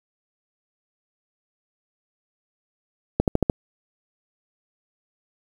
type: accelerating click train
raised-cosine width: 2 ms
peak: -4 dBFS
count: 5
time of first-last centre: 3.2-3.498 s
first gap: 78 ms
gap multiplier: 0.97
effects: 7-bit